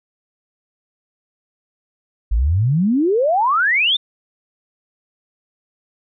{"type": "exponential sweep", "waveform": "sine", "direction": "up", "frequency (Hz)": [49, 3694], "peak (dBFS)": -13, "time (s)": [2.31, 3.97], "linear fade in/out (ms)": 10, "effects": []}